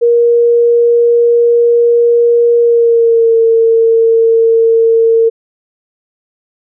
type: tone with pitch glide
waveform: sine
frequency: 472.3 to 454.9 Hz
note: A#4 to A#4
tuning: +23 to -42 cents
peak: -5 dBFS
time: 0.01-5.3 s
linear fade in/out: 20 ms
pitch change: -65 cents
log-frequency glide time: 2.59-3.37 s
effects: none